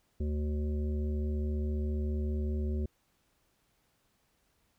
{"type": "harmonic tone", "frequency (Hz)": 74.6, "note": "D2", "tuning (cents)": 28, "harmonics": [1, 3, 5, 7, 8], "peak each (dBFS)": [-30, -38, -41, -51, -56], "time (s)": [0.2, 2.86], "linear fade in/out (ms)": 5, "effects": ["pink hiss -73 dBFS RMS until 4.78 s"]}